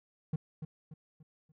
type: tone with echo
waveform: triangle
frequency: 155.56 Hz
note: D#3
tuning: in tune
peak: -27 dBFS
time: 0.33-0.36 s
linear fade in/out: 5 ms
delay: 290 ms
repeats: 4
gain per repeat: -8 dB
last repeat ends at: 1.52 s
effects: none